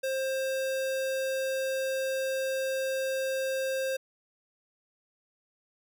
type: tone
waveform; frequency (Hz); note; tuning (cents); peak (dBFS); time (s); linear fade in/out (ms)
square; 530; C5; +22; -29; 0.03-3.97; 10
effects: none